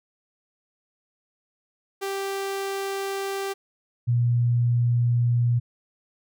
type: tone pair in turn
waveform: sawtooth / sine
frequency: 392 / 119.96 Hz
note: G4 / B2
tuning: 0 / -50 cents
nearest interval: octave + minor sixth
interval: 2050 cents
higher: first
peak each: -23 / -18 dBFS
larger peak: second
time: 2.01-3.54 / 4.07-5.6 s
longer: neither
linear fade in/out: 20 ms
effects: none